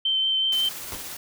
sine tone with vibrato, 3100 Hz, G7, 20 cents flat, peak -20 dBFS, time 0.05-0.69 s, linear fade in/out 5 ms, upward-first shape sine, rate 5.4 Hz, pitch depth 11 cents each way
white noise with tremolo, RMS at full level -35 dBFS, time 0.52-1.17 s, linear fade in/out 5 ms, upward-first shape sine, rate 17 Hz, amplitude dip 25%
pink noise with exponential decay, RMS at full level -32 dBFS, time 0.92-1.12 s, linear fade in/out 1 ms, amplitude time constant 43 ms
effects none

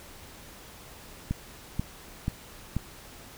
click train, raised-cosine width 5 ms, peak -15 dBFS, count 4, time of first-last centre 1.31-2.766 s, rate 2.06 Hz, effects pink hiss -48 dBFS RMS until 3.37 s

